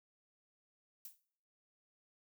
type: noise with exponential decay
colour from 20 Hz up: violet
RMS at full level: -45 dBFS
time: 1.05-1.2 s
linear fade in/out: 2 ms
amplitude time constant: 32 ms
effects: noise-tail reverb RT60 0.6 s tail -20 dB re dry